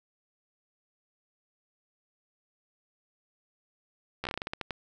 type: slowing click train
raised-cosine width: 0.3 ms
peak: -17 dBFS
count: 12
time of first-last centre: 4.24-4.708 s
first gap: 13 ms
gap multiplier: 1.22
effects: none